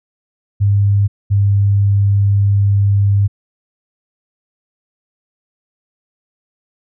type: tone pair in turn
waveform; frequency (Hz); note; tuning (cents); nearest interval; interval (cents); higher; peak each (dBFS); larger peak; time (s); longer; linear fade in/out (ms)
sine; 100.8 / 100.32; G2 / G2; +49 / +41; unison; 8; first; -9; neither; 0.6-1.08 / 1.3-3.28; second; 20
effects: none